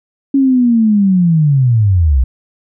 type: linear sweep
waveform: sine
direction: down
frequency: 278.3 to 58.7 Hz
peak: -7 dBFS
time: 0.34-2.24 s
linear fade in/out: 5 ms
effects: none